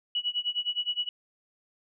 sine tone with tremolo, 2934 Hz, F#7, 15 cents flat, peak -24 dBFS, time 0.15-1.09 s, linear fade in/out 2 ms, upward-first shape sine, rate 9.7 Hz, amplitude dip 95%, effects none

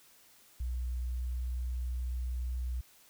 sine tone with pitch glide, 61.3 to 61.83 Hz, B1 to B1, -12 to +3 cents, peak -32 dBFS, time 0.6-2.81 s, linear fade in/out 5 ms, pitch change +15 cents, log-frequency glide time 0.99-1.27 s, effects white hiss -61 dBFS RMS until 3.09 s

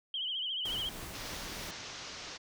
sine tone with vibrato, 3089 Hz, G7, 26 cents flat, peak -33 dBFS, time 0.14-0.89 s, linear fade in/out 2 ms, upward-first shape triangle, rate 14 Hz, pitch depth 110 cents each way
pink noise with tremolo, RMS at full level -43 dBFS, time 0.65-1.71 s, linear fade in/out 5 ms, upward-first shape triangle, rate 3.3 Hz, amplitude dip 25%
white low-pass noise, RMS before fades -45 dBFS, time 1.13-2.38 s, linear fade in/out 20 ms, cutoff 6300 Hz, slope 48 dB/octave
effects none

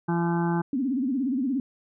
harmonic tone, 170.4 Hz, F3, 42 cents flat, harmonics 1 / 2 / 4 / 5 / 6 / 7 / 8 / 9, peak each -24 / -28 / -41 / -31 / -39 / -40 / -44 / -38 dBFS, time 0.08-0.62 s, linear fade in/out 10 ms
sine tone with vibrato, 261.6 Hz, C4, in tune, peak -23 dBFS, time 0.73-1.6 s, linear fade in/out 2 ms, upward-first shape sine, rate 17 Hz, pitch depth 160 cents each way
effects none

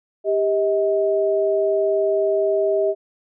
sine tone pair together, 396.3 / 635.1 Hz, G4 / D#5, +19 / +35 cents, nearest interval minor sixth, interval 816 cents, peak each -19 dBFS, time 0.24-2.95 s, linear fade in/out 50 ms, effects none

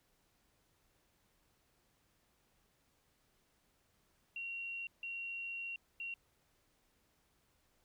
sine tone bursts at uneven times, 2747 Hz, F7, 29 cents flat, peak -40 dBFS, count 3, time 4.36-4.87 / 5.03-5.76 / 6-6.14 s, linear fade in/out 2 ms, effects pink hiss -75 dBFS RMS until 7.84 s

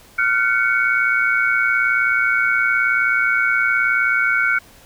sine tone cluster, 1397 / 1516 / 2231 Hz, F6 / F#6 / C#7, 0 / +42 / +11 cents, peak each -19 dBFS, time 0.18-4.59 s, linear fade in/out 10 ms, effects pink hiss -47 dBFS RMS until 4.85 s

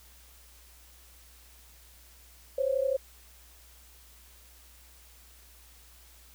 sine tone pair together, 520 / 552.2 Hz, C5 / C#5, -11 / -7 cents, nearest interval minor second, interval 104 cents, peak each -28 dBFS, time 2.58-2.97 s, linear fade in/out 5 ms, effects added 60 Hz sine -56 dBFS peak until 6.34 s + white hiss -57 dBFS RMS until 6.34 s

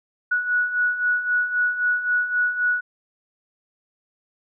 sine beating tone pair, 1465 / 1468.8 Hz, F#6 / F#6, -18 / -13 cents, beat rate 3.8 Hz, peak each -26 / -20 dBFS, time 0.31-2.81 s, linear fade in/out 10 ms, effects none

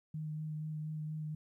sine tone with vibrato, 154.3 Hz, D#3, 14 cents flat, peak -37 dBFS, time 0.14-1.35 s, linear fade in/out 5 ms, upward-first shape sine, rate 4.2 Hz, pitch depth 15 cents each way, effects 13-bit

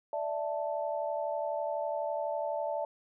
sine chord, D suspended second, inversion none, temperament equal, 587.3 / 659.3 / 880 Hz, D5 / E5 / A5, 0 / 0 / 0 cents, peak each -34 / -35 / -37 dBFS, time 0.13-2.85 s, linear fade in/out 2 ms, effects none

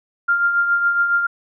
sine tone with tremolo, 1396.9 Hz, F6, in tune, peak -12 dBFS, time 0.28-1.27 s, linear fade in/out 10 ms, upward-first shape triangle, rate 7.2 Hz, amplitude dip 55%, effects none

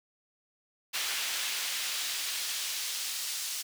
brown noise with high-pass filter sweep, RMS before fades -34 dBFS, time 0.93-3.63 s, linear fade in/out 20 ms, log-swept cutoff 2700 to 5000 Hz, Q 0.85, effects none

